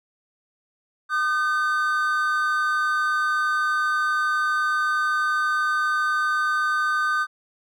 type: tone pair together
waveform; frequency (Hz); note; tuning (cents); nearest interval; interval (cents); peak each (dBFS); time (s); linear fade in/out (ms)
triangle; 1218 / 1530.6; D#6 / G6; -37 / -42; major third; 395; -21; 1.09-7.27; 50
effects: none